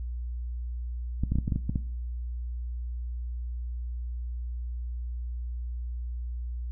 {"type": "clicks", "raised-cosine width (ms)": 5, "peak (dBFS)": -15, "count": 9, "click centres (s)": [1.236, 1.32, 1.356, 1.386, 1.479, 1.522, 1.56, 1.695, 1.758], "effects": ["noise-tail reverb RT60 0.5 s tail -17 dB re dry", "added 60 Hz sine -31 dBFS peak until 6.71 s"]}